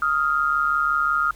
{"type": "tone pair together", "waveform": "sine", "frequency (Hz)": [1251.4, 1396.9], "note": ["D#6", "F6"], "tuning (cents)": [10, 0], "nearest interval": "major second", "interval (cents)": 190, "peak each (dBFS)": -21, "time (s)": [0.02, 1.31], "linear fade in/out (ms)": 2, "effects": ["added 50 Hz sine -45 dBFS peak until 1.35 s", "pink hiss -50 dBFS RMS until 1.35 s"]}